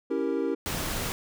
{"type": "chord", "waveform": "triangle", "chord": "C# diminished seventh", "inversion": "none", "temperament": "equal", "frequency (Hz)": [277.2, 329.6, 392, 466.2], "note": ["C#4", "E4", "G4", "Bb4"], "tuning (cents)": [0, 0, 0, 0], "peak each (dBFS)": -29, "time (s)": [0.1, 0.55], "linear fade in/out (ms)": 10}
{"type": "noise", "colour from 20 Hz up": "pink", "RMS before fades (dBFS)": -31, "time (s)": [0.66, 1.12], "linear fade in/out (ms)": 0}
{"effects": []}